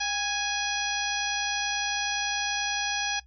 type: harmonic tone with a mistuned harmonic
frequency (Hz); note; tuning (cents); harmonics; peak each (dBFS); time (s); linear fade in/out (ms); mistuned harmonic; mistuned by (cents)
830.6; G#5; 0; 1 / 2 / 3 / 4 / 5 / 6 / 7; -33 / -32 / -34 / -34 / -37 / -36 / -33; 0-3.2; 10; 1; -49
effects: noise-tail reverb RT60 0.1 s tail -18 dB re dry + added 63 Hz sine -52 dBFS peak until 3.26 s